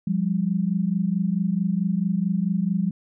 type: tone pair together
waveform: sine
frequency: 175.44 / 200 Hz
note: F3 / G3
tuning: +8 / +35 cents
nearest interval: major second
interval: 227 cents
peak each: -23 / -23 dBFS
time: 0.07-2.91 s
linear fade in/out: 5 ms
effects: none